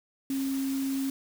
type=tone in noise; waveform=sine; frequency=270 Hz; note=C#4; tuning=45 cents flat; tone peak=-27 dBFS; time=0.3-1.1 s; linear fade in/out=2 ms; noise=white; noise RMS=-42 dBFS; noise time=0.3-1.1 s; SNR=+12 dB; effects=none